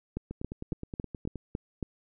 two click trains, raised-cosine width 3 ms, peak -19 / -24 dBFS, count 7 / 11, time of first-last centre 0.17-1.827 / 0.31-1.357 s, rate 3.62 / 9.55 Hz, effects none

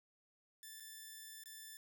5% pulse tone with dropouts, 1760 Hz, A6, in tune, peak -40 dBFS, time 0.63-1.77 s, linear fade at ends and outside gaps 1 ms, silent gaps 0.8-0.805 / 1.437-1.458 s, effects none

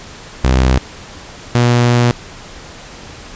sawtooth tone pair in turn, 64.3 / 120.82 Hz, C2 / B2, -30 / -38 cents, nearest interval major seventh, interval 1092 cents, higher second, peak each -5 dBFS, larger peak neither, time 0.44-0.78 / 1.55-2.11 s, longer second, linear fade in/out 0 ms, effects pink hiss -34 dBFS RMS until 3.35 s + resampled to 16000 Hz

